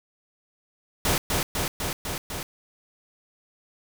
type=noise with echo; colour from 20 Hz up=pink; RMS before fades=-23 dBFS; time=1.05-1.18 s; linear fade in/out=2 ms; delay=250 ms; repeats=5; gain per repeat=-2 dB; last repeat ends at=2.43 s; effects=none